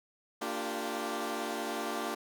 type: chord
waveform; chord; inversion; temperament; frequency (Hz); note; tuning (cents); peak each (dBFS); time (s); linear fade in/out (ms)
15% pulse; G minor seventh; first; equal with one note detuned; 229.2 / 293.7 / 349.2 / 392; Bb3 / D4 / F4 / G4; -29 / 0 / 0 / 0; -33; 0.41-2.15; 10
effects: none